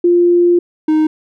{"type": "tone pair in turn", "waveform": ["sine", "triangle"], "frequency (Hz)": [349.2, 310.7], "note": ["F4", "D#4"], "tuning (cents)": [0, -2], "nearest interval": "major second", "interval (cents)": 202, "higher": "first", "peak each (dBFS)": -7, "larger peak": "neither", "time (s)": [[0.04, 0.59], [0.88, 1.07]], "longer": "first", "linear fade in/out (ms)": 5, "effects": []}